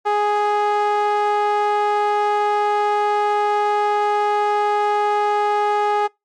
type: tone with band-pass filter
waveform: sawtooth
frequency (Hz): 415.5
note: G#4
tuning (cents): +1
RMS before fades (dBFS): -18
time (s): 0.05-6.08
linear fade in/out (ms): 20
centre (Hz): 860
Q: 1.8
effects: noise-tail reverb RT60 0.2 s tail -25 dB re dry + MP3 48 kbps